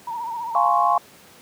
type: tone with vibrato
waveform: sine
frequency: 932.3 Hz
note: A#5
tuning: in tune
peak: -26 dBFS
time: 0.07-0.69 s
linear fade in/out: 5 ms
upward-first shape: triangle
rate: 15 Hz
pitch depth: 87 cents each way
type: chord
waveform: sine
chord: Db major seventh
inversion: first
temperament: equal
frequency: 698.5 / 830.6 / 1046.5 / 1108.7 Hz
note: F5 / Ab5 / C6 / Db6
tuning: 0 / 0 / 0 / 0 cents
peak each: -21 dBFS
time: 0.55-0.98 s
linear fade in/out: 2 ms
effects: pink hiss -48 dBFS RMS until 1.41 s + high-pass 150 Hz 12 dB/octave